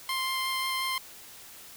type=tone with vibrato; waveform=15% pulse; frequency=1051 Hz; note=C6; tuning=7 cents sharp; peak=-22 dBFS; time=0.09-0.98 s; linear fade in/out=2 ms; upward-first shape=triangle; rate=5.6 Hz; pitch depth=9 cents each way; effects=white hiss -48 dBFS RMS until 1.76 s